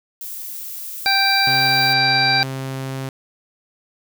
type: noise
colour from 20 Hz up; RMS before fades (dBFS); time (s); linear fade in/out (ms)
violet; -31; 0.21-1.93; 0
type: harmonic tone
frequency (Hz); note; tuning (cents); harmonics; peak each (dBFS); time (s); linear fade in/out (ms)
784; G5; 0; 1 / 2 / 3 / 5 / 6; -20 / -20 / -21 / -23 / -19; 1.06-2.43; 0
type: tone with pitch glide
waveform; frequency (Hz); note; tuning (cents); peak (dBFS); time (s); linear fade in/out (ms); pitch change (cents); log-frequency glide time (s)
sawtooth; 132.4 to 133.32; C3 to C3; +21 to +33; -21; 1.47-3.09; 2; +12; 1.6-1.77
effects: none